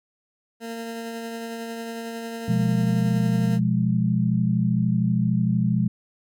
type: tone with tremolo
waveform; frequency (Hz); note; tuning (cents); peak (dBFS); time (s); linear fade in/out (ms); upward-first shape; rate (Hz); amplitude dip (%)
20% pulse; 229.3; A#3; -28; -25; 0.6-3.6; 50; triangle; 11; 25
type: chord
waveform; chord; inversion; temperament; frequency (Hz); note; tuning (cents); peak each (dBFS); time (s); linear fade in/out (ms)
sine; F diminished; second; equal; 123.47 / 174.61 / 207.7; Cb3 / F3 / Ab3; 0 / 0 / 0; -23; 2.48-5.88; 5
effects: none